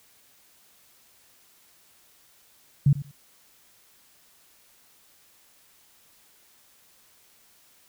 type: tone with echo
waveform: sine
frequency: 141.6 Hz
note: C#3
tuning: 37 cents sharp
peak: -14 dBFS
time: 2.86-2.93 s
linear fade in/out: 5 ms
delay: 92 ms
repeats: 2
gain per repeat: -15 dB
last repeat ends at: 3.114 s
effects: white hiss -59 dBFS RMS until 7.88 s